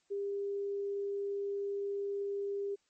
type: tone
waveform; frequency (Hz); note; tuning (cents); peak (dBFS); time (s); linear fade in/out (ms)
sine; 400.7; G4; +38; -33; 0.1-2.76; 20
effects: white hiss -75 dBFS RMS until 2.89 s + MP3 32 kbps